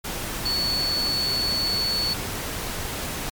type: tone in noise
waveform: sine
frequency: 4435 Hz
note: C#8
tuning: in tune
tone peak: -22 dBFS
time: 0.45-2.14 s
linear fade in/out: 10 ms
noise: pink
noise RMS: -30 dBFS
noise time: 0.04-3.3 s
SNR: +5 dB
effects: MP3 96 kbps